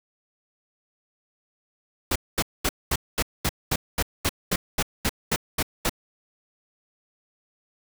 pink noise bursts, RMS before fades -23 dBFS, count 15, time 2.11-5.895 s, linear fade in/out 5 ms, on 47 ms, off 220 ms, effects none

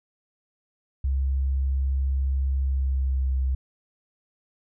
sine tone with pitch glide, 67.2 to 65.44 Hz, C2 to C2, +47 to +1 cents, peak -21 dBFS, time 1.04-3.55 s, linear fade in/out 5 ms, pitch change -46 cents, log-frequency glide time 2.59-3.42 s, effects none

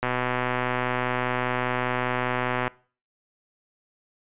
click train, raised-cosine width 0.5 ms, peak -10 dBFS, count 332, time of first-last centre 0.03-2.678 s, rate 125 Hz, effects noise-tail reverb RT60 0.4 s tail -22 dB re dry + resampled to 8000 Hz

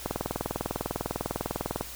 click train, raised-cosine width 1 ms, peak -14 dBFS, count 36, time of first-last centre 0.06-1.81 s, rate 20 Hz, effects added 60 Hz sine -47 dBFS peak until 1.95 s + white hiss -42 dBFS RMS until 1.95 s

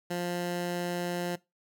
15% pulse tone, 175.7 Hz, F3, 11 cents sharp, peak -24 dBFS, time 0.1-1.36 s, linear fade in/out 10 ms, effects noise-tail reverb RT60 0.2 s tail -20 dB re dry

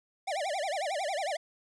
square tone with vibrato, 675 Hz, E5, 41 cents sharp, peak -31 dBFS, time 0.27-1.37 s, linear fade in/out 10 ms, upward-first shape sine, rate 11 Hz, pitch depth 290 cents each way, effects resampled to 22050 Hz + 12-bit

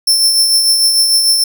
sawtooth tone with tremolo, 5350 Hz, E8, 25 cents sharp, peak -4 dBFS, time 0.07-1.44 s, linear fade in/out 5 ms, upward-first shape triangle, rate 6.7 Hz, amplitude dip 45%, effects none

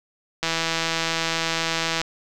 click train, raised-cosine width 0.2 ms, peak -6 dBFS, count 261, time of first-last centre 0.43-2.015 s, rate 164 Hz, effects none

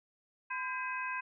harmonic tone with a mistuned harmonic, 508 Hz, B4, 49 cents sharp, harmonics 2 / 3 / 4 / 5, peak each -38 / -39 / -47 / -40 dBFS, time 0.5-1.21 s, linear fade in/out 10 ms, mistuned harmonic 3, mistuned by +80 cents, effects none

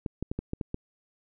clicks, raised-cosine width 3 ms, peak -18 dBFS, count 7, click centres 0.062 / 0.226 / 0.315 / 0.39 / 0.534 / 0.612 / 0.744 s, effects none

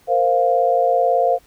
sine chord, Bb suspended second, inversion none, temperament just, 466.2 / 524.4 / 699.2 Hz, Bb4 / C5 / F5, 0 / +4 / +2 cents, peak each -21 / -18 / -16 dBFS, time 0.07-1.39 s, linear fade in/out 50 ms, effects pink hiss -54 dBFS RMS until 1.46 s

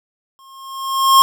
square tone with exponential growth, 1074 Hz, C6, 45 cents sharp, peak -5 dBFS, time 0.39-1.22 s, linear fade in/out 0 ms, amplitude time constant 180 ms, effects none

